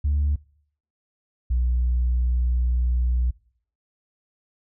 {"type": "tone pair in turn", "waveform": "sine", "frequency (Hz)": [72.6, 61.05], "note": ["D2", "B1"], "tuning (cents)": [-19, -19], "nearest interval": "minor third", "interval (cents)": 300, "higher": "first", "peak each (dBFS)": -17, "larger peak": "neither", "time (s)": [[0.04, 0.36], [1.5, 3.31]], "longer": "second", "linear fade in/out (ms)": 10, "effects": ["noise-tail reverb RT60 0.6 s tail -24 dB re dry", "tanh soft clip ceiling -16 dBFS"]}